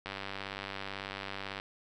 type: click train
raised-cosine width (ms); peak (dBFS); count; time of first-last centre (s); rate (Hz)
0.3; -22; 152; 0.06-1.599; 98.1
effects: none